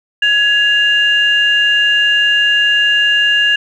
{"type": "tone pair together", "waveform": "sine", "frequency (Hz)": [1674, 2805], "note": ["G#6", "F7"], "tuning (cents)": [13, 7], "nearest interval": "major sixth", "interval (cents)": 894, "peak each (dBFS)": -11, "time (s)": [0.22, 3.56], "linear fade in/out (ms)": 5, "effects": ["tanh soft clip ceiling -2 dBFS"]}